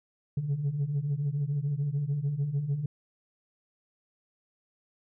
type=tone cluster; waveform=sine; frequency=133.2 / 139.6 / 146.4 Hz; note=C3 / C#3 / D3; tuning=+31 / +13 / -5 cents; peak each=-34 / -33 / -27 dBFS; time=0.37-2.86 s; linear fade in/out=5 ms; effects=tanh soft clip ceiling -23 dBFS